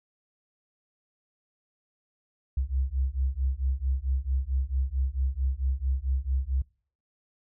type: beating tone pair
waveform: sine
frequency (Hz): 64 / 68.5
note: C2 / C#2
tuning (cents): -38 / -20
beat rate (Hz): 4.5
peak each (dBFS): -28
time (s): 2.57-6.62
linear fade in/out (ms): 5
effects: noise-tail reverb RT60 0.5 s tail -25 dB re dry